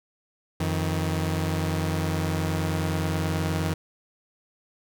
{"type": "tone pair together", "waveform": "sawtooth", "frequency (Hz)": [89, 158.24], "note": ["F2", "D#3"], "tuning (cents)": [33, 30], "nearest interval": "minor seventh", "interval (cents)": 997, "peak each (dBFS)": -23, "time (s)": [0.6, 3.74], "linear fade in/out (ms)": 5, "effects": []}